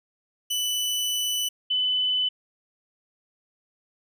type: tone pair in turn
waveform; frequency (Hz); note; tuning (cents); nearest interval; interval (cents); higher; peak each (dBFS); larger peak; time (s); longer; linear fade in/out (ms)
sawtooth / sine; 2982 / 3008; F#7 / F#7; +13 / +28; unison; 15; second; -21 / -21; neither; 0.5-1.49 / 1.7-2.29; first; 10
effects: none